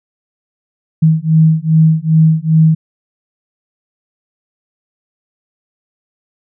sine beating tone pair, 158 / 160.5 Hz, D#3 / E3, +27 / -46 cents, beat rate 2.5 Hz, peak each -10 dBFS, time 1.02-2.75 s, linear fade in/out 10 ms, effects none

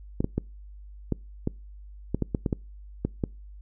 clicks, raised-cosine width 3 ms, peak -12 dBFS, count 12, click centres 0.205 / 0.244 / 0.38 / 1.123 / 1.474 / 2.146 / 2.223 / 2.348 / 2.462 / 2.528 / 3.05 / 3.238 s, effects noise-tail reverb RT60 0.3 s tail -26 dB re dry + added 50 Hz sine -42 dBFS peak until 3.61 s

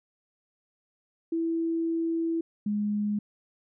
sine tone pair in turn, 330 / 207.9 Hz, E4 / G#3, +2 / +2 cents, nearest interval minor sixth, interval 800 cents, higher first, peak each -25 dBFS, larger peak neither, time 1.32-2.41 / 2.66-3.19 s, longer first, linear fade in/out 5 ms, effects none

